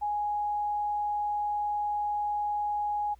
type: tone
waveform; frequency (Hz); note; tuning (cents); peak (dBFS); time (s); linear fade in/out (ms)
sine; 830.6; G#5; 0; -27; 0.01-3.15; 20
effects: added 60 Hz sine -55 dBFS peak until 3.19 s + pink hiss -68 dBFS RMS until 3.19 s